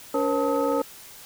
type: tone cluster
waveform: sine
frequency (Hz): 283.6 / 474.1 / 538 / 881 / 1271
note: C#4 / A#4 / C5 / A5 / D#6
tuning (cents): +40 / +29 / +48 / +2 / +36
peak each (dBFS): -26 / -25 / -25 / -29 / -30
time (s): 0.14-0.82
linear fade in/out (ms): 5
effects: tanh soft clip ceiling -13 dBFS + white hiss -45 dBFS RMS until 1.25 s